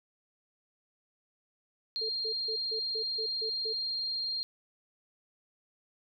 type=tone; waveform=sine; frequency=4208 Hz; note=C8; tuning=9 cents sharp; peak=-31 dBFS; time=1.96-4.43 s; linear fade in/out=0 ms
type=tone bursts; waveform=sine; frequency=440 Hz; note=A4; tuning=in tune; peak=-36 dBFS; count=8; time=2.01-3.732 s; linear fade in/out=10 ms; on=84 ms; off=150 ms
effects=none